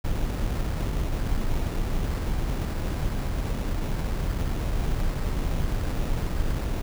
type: noise with sample-and-hold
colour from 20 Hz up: brown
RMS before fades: -26 dBFS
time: 0.04-6.82 s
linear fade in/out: 10 ms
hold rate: 3150 Hz
effects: none